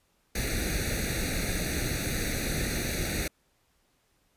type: noise with comb filter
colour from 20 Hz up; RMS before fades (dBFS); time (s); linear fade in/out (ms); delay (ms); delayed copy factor
pink; -30; 0.35-3.28; 5; 0.48; +1
effects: pink hiss -70 dBFS RMS until 4.36 s + resampled to 32000 Hz

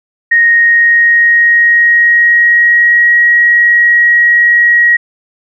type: tone with pitch glide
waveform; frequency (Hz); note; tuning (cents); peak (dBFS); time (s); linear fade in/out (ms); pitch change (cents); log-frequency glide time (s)
sine; 1864.7 to 1899.5; A#6 to A#6; 0 to +32; -4; 0.31-4.97; 10; +32; 0.45-3.12
effects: none

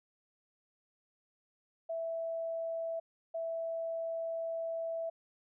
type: tone bursts at uneven times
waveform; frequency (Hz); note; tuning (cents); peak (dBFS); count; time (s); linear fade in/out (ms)
sine; 659.3; E5; 0; -34; 2; 1.89-3 / 3.34-5.1; 10
effects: none

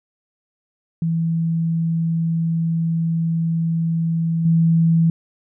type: tone with level steps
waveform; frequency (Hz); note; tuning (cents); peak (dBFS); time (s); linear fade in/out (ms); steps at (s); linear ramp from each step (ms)
sine; 164.81; E3; 0; -17 / -12; 1.02-5.1; 2; 4.45; 5
effects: none

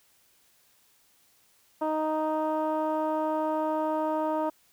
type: tone with low-pass filter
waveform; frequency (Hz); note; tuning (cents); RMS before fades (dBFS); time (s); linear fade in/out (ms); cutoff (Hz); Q
15% pulse; 311.1; D#4; 0; -28; 1.81-4.5; 10; 900; 1.7
effects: white hiss -64 dBFS RMS until 4.72 s

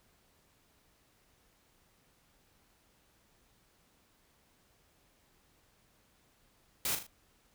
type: noise with echo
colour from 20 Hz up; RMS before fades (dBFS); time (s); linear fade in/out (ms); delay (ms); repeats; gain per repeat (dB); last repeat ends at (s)
white; -33; 6.85-6.95; 2; 39; 3; -7; 7.067
effects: pink hiss -69 dBFS RMS until 7.54 s

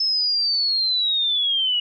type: linear sweep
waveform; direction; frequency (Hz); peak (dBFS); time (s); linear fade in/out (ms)
sine; down; 5250 to 2883; -18; 0-1.8; 5
effects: none

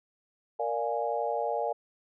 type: chord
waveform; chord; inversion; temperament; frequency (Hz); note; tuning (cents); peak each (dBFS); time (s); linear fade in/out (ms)
sine; Bb dominant seventh; none; equal; 466.2 / 587.3 / 698.5 / 830.6; Bb4 / D5 / F5 / Ab5; 0 / 0 / 0 / 0; -33; 0.59-1.73; 10
effects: none

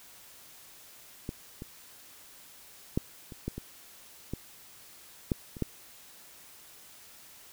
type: clicks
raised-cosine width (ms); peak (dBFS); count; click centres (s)
3; -21 / -26 / -13 / -30 / -19 / -24 / -20 / -13 / -29 / -15; 10; 1.291 / 1.621 / 2.975 / 3.322 / 3.48 / 3.58 / 4.336 / 5.318 / 5.568 / 5.623
effects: white hiss -53 dBFS RMS until 7.52 s

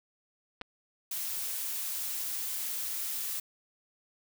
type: clicks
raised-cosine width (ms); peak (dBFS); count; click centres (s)
0.3; -23; 2; 0.613 / 0.617
type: noise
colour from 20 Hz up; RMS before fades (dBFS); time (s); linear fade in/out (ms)
blue; -35; 1.11-3.4; 5
effects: none

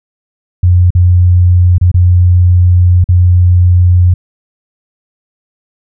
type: tone with dropouts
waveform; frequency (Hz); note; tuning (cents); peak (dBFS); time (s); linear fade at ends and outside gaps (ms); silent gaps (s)
sine; 89.3; F2; +39; -3; 0.63-4.14; 5; 0.905-0.95 / 1.782-1.812 / 1.916-1.942 / 3.042-3.088
effects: none

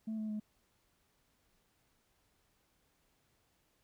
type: tone with pitch steps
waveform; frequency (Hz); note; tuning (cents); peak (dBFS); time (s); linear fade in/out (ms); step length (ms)
sine; 220 / 216.2 / 212.5; A3 / A3 / G#3; 0 / -30 / +40; -34; 0.07-0.4; 10; 110
effects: tanh soft clip ceiling -34 dBFS + pink hiss -75 dBFS RMS until 3.83 s

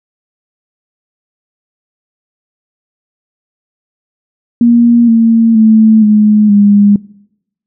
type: tone with pitch steps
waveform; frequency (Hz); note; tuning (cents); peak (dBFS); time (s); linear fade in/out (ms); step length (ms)
sine; 236.3 / 227.7 / 219.5 / 211.5 / 203.8; A#3 / A#3 / A3 / G#3 / G#3; +24 / -40 / -4 / +32 / -32; -3; 4.61-6.96; 2; 470
effects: noise-tail reverb RT60 0.8 s tail -22 dB re dry

